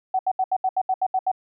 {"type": "tone bursts", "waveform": "sine", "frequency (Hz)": 753, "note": "F#5", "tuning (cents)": 30, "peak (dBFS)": -18, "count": 10, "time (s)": [0.14, 1.316], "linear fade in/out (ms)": 5, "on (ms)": 51, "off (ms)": 74, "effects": []}